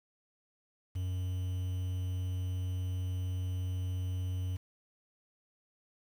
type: tone with quantisation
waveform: triangle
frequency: 91.7 Hz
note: F#2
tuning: 15 cents flat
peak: -30 dBFS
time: 0.95-4.57 s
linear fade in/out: 10 ms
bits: 9
effects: none